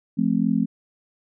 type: chord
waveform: sine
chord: F major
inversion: none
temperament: just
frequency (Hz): 174.61 / 218.3 / 261.9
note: F3 / A3 / C4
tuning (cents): 0 / -13 / +2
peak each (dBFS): -24 / -21 / -23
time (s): 0.17-0.66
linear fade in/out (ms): 20
effects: none